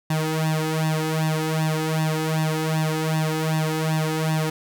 sawtooth tone with flanger, 157.5 Hz, D#3, 21 cents sharp, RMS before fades -23 dBFS, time 0.1-4.5 s, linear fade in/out 5 ms, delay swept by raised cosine 1.1 to 2.4 ms, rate 2.6 Hz, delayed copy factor +1, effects none

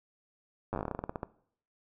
slowing click train, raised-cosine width 1 ms, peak -20 dBFS, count 17, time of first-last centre 0.73-1.231 s, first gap 9 ms, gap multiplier 1.15, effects noise-tail reverb RT60 0.6 s tail -19 dB re dry

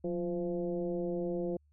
sine tone with frequency modulation, 349.2 Hz, F4, in tune, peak -31 dBFS, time 0.04-1.57 s, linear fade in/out 5 ms, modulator 169 Hz, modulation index 1.2, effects added 74 Hz sine -64 dBFS peak until 1.72 s

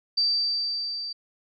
sine tone with level ramp, 4655 Hz, D8, 16 cents flat, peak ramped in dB -19 to -31 dBFS, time 0.17-1.13 s, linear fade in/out 10 ms, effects none

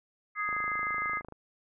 sine chord, Ab major, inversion second, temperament just, 1245.9 / 1661.2 / 2077 Hz, Eb6 / Ab6 / C7, +2 / 0 / -13 cents, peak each -32 / -38 / -33 dBFS, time 0.35-1.22 s, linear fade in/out 50 ms
click train, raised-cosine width 1 ms, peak -30 dBFS, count 23, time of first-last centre 0.49-1.323 s, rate 26.4 Hz
effects none

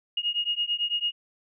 sine beating tone pair, 2860 / 2869 Hz, F7 / F7, +41 / +46 cents, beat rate 9 Hz, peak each -28 dBFS, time 0.17-1.12 s, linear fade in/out 5 ms, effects none

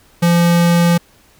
square tone, 171.7 Hz, F3, 29 cents flat, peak -10 dBFS, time 0.22-0.98 s, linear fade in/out 10 ms, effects pink hiss -50 dBFS RMS until 1.39 s

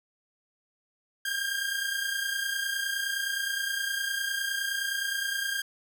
sawtooth tone pair together, 1592 / 1621.7 Hz, G6 / G#6, +26 / -42 cents, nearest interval unison, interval 32 cents, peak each -28 dBFS, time 1.25-5.62 s, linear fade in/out 5 ms, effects none

